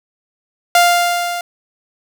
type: tone with level ramp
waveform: sawtooth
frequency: 699 Hz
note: F5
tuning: 1 cent sharp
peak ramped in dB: -3 to -17 dBFS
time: 0.75-1.41 s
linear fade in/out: 2 ms
effects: none